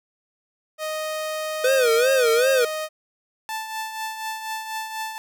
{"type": "tone", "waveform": "sawtooth", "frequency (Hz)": 622.3, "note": "D#5", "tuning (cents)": 0, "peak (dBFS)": -22, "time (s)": [0.78, 2.89], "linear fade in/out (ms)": 50}
{"type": "tone with vibrato", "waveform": "square", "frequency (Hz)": 493.9, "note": "B4", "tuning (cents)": 0, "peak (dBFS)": -17, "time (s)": [1.64, 2.65], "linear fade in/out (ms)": 5, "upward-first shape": "sine", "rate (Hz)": 2.6, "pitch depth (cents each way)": 150}
{"type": "tone with tremolo", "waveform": "sawtooth", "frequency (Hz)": 880, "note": "A5", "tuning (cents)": 0, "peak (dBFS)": -22, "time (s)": [3.49, 5.18], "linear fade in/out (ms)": 0, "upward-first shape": "triangle", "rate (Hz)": 4.1, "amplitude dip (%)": 60}
{"effects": []}